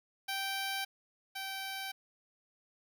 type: tone pair in turn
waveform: 10% pulse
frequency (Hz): 780 / 775.5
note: G5 / G5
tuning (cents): -9 / -19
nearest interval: unison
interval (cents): 10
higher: first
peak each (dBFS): -26 / -30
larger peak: first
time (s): 0.28-0.85 / 1.35-1.92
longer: neither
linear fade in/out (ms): 10
effects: none